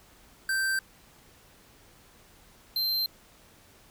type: tone pair in turn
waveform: square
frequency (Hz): 1562 / 4134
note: G6 / C8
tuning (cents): -7 / -22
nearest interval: octave + perfect fourth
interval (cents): 1685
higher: second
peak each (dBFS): -26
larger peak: neither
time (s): 0.49-0.79 / 2.76-3.06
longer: neither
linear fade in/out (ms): 2
effects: pink hiss -57 dBFS RMS until 3.9 s